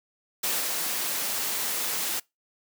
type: noise with level steps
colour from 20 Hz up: white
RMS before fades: -27 / -29 dBFS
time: 0.43-2.2 s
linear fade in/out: 10 ms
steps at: 0.59 s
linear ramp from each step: 20 ms
effects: noise-tail reverb RT60 0.2 s tail -24 dB re dry + high-pass 200 Hz 12 dB/octave